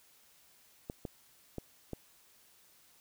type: clicks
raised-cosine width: 2 ms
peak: -25 dBFS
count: 4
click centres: 0.899 / 1.052 / 1.583 / 1.933 s
effects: white hiss -64 dBFS RMS until 3 s